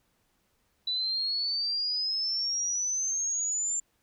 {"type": "exponential sweep", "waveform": "sine", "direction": "up", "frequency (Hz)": [3951, 7310], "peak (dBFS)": -27, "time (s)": [0.87, 3.8], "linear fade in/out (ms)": 5, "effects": ["pink hiss -72 dBFS RMS until 4.02 s"]}